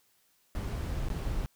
brown noise with dropouts, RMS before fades -33 dBFS, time 0.55-1.46 s, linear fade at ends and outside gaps 0 ms, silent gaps 1.085-1.102 s, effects white hiss -69 dBFS RMS until 1.55 s

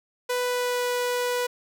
sawtooth tone with pitch glide, 495.1 to 491.4 Hz, B4 to B4, +4 to -9 cents, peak -20 dBFS, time 0.29-1.47 s, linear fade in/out 10 ms, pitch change -13 cents, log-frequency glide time 0.41-0.85 s, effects none

